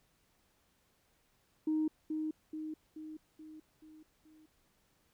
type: tone with echo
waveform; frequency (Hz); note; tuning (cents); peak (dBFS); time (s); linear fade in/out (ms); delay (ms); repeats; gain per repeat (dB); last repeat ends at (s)
sine; 311.1; D#4; 0; -28; 1.67-1.88; 5; 430; 6; -5; 4.46
effects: tanh soft clip ceiling -25 dBFS + pink hiss -73 dBFS RMS until 5.13 s